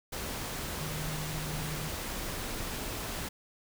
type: tone in noise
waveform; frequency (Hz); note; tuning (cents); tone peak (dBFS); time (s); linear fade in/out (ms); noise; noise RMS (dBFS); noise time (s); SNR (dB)
sine; 153.9; D#3; -19; -37; 0.8-1.89; 10; pink; -37; 0.12-3.29; -3
effects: none